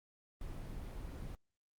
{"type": "noise", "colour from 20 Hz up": "brown", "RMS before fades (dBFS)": -44, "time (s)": [0.41, 1.35], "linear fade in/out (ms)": 2, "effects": ["Opus 24 kbps"]}